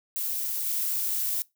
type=noise with level steps; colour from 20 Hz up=violet; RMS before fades=-30 / -28 dBFS; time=0.16-1.42 s; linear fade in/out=0 ms; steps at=0.66 s; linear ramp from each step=5 ms; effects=noise-tail reverb RT60 0.2 s tail -22 dB re dry